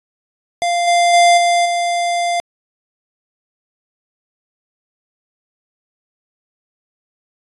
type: tone with level steps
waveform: square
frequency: 695 Hz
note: F5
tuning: 9 cents flat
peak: -15 / -11 / -8 / -12 / -16 dBFS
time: 0.62-2.4 s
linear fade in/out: 0 ms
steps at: 0.87 / 1.13 / 1.37 / 1.65 s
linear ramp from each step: 10 ms
effects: resampled to 24000 Hz